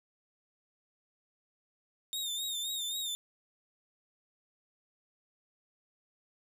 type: tone with vibrato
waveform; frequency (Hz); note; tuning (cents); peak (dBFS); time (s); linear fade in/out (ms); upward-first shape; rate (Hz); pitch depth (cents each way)
sawtooth; 3664; A#7; -31; -31; 2.13-3.15; 0; sine; 3.8; 68
effects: none